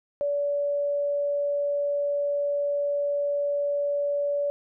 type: tone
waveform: sine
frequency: 574 Hz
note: D5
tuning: 40 cents flat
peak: -23 dBFS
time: 0.21-4.5 s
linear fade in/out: 0 ms
effects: none